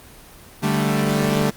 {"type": "chord", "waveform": "sawtooth", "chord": "D suspended fourth", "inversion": "none", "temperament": "equal", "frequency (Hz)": [146.83, 196, 220], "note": ["D3", "G3", "A3"], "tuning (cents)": [0, 0, 0], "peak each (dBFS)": -18, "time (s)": [0.62, 1.51], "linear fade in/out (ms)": 20, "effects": ["pink hiss -44 dBFS RMS until 1.56 s", "Opus 24 kbps"]}